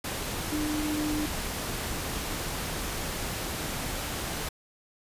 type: tone in noise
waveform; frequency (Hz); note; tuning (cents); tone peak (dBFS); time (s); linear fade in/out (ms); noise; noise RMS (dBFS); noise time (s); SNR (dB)
sine; 302.3; D#4; -50; -28; 0.52-1.26; 5; pink; -33; 0.04-4.49; +2
effects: resampled to 32000 Hz